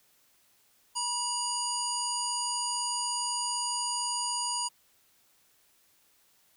harmonic tone with a mistuned harmonic, 964 Hz, B5, 42 cents flat, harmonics 1 / 3 / 5 / 7 / 9 / 10, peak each -34 / -40 / -35 / -35 / -38 / -40 dBFS, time 0.95-4.69 s, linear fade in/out 20 ms, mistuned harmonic 7, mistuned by +19 cents, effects white hiss -66 dBFS RMS until 6.56 s

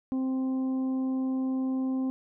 harmonic tone, 261.6 Hz, C4, in tune, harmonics 1 / 2 / 3 / 4, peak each -26 / -43 / -47 / -50 dBFS, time 0.12-2.1 s, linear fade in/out 0 ms, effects none

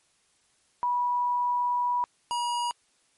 sine / square tone pair in turn, 976 / 959.2 Hz, B5 / A#5, -21 / +49 cents, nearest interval unison, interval 30 cents, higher first, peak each -23 / -27 dBFS, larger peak first, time 0.83-2.04 / 2.31-2.71 s, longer first, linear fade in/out 0 ms, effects white hiss -67 dBFS RMS until 3.17 s + MP3 48 kbps

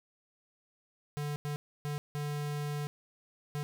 square tone bursts at uneven times, 146.83 Hz, D3, in tune, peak -34 dBFS, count 5, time 1.17-1.36 / 1.45-1.56 / 1.85-1.98 / 2.15-2.87 / 3.55-3.63 s, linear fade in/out 0 ms, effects none

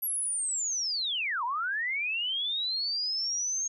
sine linear two-way sweep, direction down then up, 11640 to 912 to 6530 Hz, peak -28 dBFS, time 0.02-3.68 s, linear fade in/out 10 ms, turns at 1.44 s, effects none

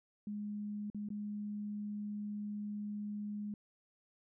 sine tone with dropouts, 207.7 Hz, G#3, in tune, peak -38 dBFS, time 0.27-3.54 s, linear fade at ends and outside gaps 2 ms, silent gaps 0.901-0.946 / 1.088-1.103 s, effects none

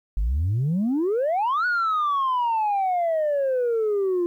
sine exponential two-way sweep, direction up then down, 46.59 to 1480 to 343 Hz, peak -18 dBFS, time 0.17-4.26 s, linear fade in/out 0 ms, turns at 1.66 s, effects tanh soft clip ceiling -18 dBFS + 10-bit

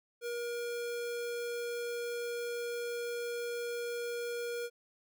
square tone, 475.8 Hz, A#4, 35 cents sharp, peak -36 dBFS, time 0.21-4.7 s, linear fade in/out 50 ms, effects none

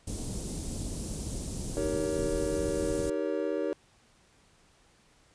pink band-stop noise, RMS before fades -35 dBFS, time 0.07-3.1 s, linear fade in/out 5 ms, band 350 to 7900 Hz, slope 12 dB/octave
triangle chord, Eb dominant seventh, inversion none, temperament just, 311.1 / 388.9 / 466.7 / 560 Hz, Eb4 / G4 / Bb4 / Db5, 0 / -14 / +2 / +18 cents, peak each -32 dBFS, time 1.77-3.73 s, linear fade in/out 0 ms
effects pink hiss -63 dBFS RMS until 5.34 s + resampled to 22050 Hz

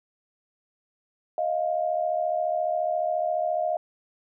sine tone pair together, 628 / 702.4 Hz, D#5 / F5, +16 / +10 cents, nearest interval major second, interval 194 cents, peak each -26 dBFS, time 1.38-3.77 s, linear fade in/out 2 ms, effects none

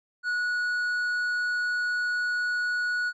sine tone with tanh clipping, 1463 Hz, F#6, 20 cents flat, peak -26 dBFS, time 0.23-3.13 s, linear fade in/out 50 ms, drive 6 dB, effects none

